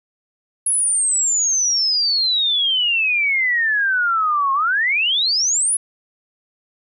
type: exponential two-way sweep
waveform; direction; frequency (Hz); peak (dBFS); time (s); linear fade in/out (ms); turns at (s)
sine; down then up; 10600 to 1069 to 10600; -15; 0.66-5.77; 5; 4.53
effects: none